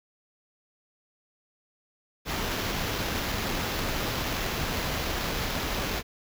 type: noise with sample-and-hold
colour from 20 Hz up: pink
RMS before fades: -30 dBFS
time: 2.25-6.03 s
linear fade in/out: 50 ms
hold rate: 8820 Hz
effects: none